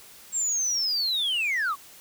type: linear sweep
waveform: sine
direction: down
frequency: 7600 to 1061 Hz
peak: -21 dBFS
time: 0.32-1.76 s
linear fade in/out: 50 ms
effects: tanh soft clip ceiling -22 dBFS + white hiss -49 dBFS RMS until 2 s